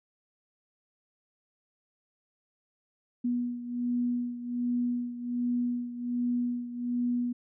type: beating tone pair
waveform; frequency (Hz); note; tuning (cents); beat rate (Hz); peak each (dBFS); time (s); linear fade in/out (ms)
sine; 242.8 / 244.1; B3 / B3; -29 / -20; 1.3; -29 / -34; 3.24-7.33; 10
effects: none